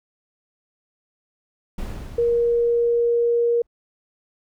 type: noise with exponential decay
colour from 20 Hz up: brown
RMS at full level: -27 dBFS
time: 1.78-3.67 s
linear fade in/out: 5 ms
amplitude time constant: 410 ms
type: tone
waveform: sine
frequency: 471.8 Hz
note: A#4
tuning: 21 cents sharp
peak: -16 dBFS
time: 2.18-3.62 s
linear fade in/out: 5 ms
effects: none